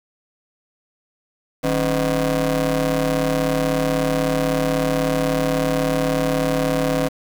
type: ring-modulated tone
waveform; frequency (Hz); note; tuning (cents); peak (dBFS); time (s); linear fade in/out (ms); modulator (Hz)
25% pulse; 116.3; A#2; -4; -11; 1.63-7.09; 20; 389
effects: 7-bit